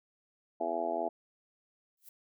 harmonic tone, 83.8 Hz, E2, 29 cents sharp, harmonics 3 / 4 / 5 / 6 / 7 / 8 / 9 / 10, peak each -44 / -40 / -41 / -44 / -42 / -33 / -42 / -39 dBFS, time 0.6-1.09 s, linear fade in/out 10 ms
violet noise with exponential growth, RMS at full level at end -47 dBFS, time 1.97-2.09 s, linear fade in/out 5 ms, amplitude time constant 25 ms
effects none

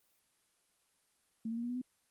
sine tone with pitch steps, 224.2 / 229.6 / 235.1 / 240.7 / 246.5 / 252.4 Hz, A3 / A#3 / A#3 / B3 / B3 / B3, +33 / -26 / +15 / -44 / -3 / +38 cents, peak -35 dBFS, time 1.45-1.816 s, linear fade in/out 5 ms, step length 61 ms, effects white hiss -74 dBFS RMS until 2.1 s + Opus 24 kbps

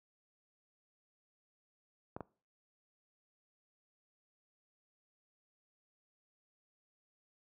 clicks, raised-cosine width 1 ms, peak -27 / -27 dBFS, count 2, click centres 2.165 / 2.207 s, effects noise-tail reverb RT60 0.4 s tail -22 dB re dry + high-pass 80 Hz 12 dB/octave

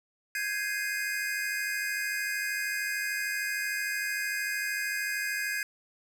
square chord, Ab major seventh, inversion third, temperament equal, 1568 / 1661.2 / 2093 / 2489 Hz, G6 / Ab6 / C7 / Eb7, 0 / 0 / 0 / 0 cents, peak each -39 / -33 / -38 / -38 dBFS, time 0.35-5.63 s, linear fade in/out 2 ms, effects none

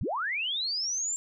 sine linear sweep, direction up, 46.08 to 7459 Hz, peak -28 dBFS, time 0.01-1.16 s, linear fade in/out 0 ms, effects none

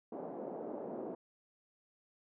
white band-pass noise, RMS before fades -43 dBFS, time 0.12-1.15 s, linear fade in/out 5 ms, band 210 to 640 Hz, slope 24 dB/octave, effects none

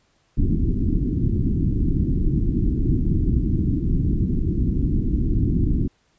pink low-pass noise, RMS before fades -20 dBFS, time 0.37-5.88 s, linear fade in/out 10 ms, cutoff 330 Hz, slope 48 dB/octave, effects pink hiss -64 dBFS RMS until 6.18 s + resampled to 16000 Hz

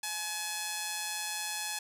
5% pulse tone with amplitude modulation, 850 Hz, G#5, 40 cents sharp, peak -20 dBFS, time 0.03-1.79 s, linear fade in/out 5 ms, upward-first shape sine, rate 176 Hz, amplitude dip 40%, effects none

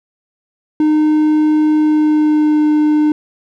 triangle tone with pitch glide, 306.3 to 302.4 Hz, D#4 to D#4, -27 to -49 cents, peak -7 dBFS, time 0.8-3.12 s, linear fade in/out 2 ms, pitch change -22 cents, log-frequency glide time 1.76-2.69 s, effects none

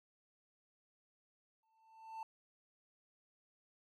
triangle tone with exponential growth, 890 Hz, A5, 20 cents sharp, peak -39 dBFS, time 1.63-2.23 s, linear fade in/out 2 ms, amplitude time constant 130 ms, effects none

